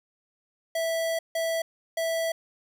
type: tone bursts at uneven times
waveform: square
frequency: 657 Hz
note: E5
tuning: 6 cents flat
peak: -26 dBFS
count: 3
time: 0.75-1.19 / 1.35-1.62 / 1.97-2.32 s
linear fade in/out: 5 ms
effects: none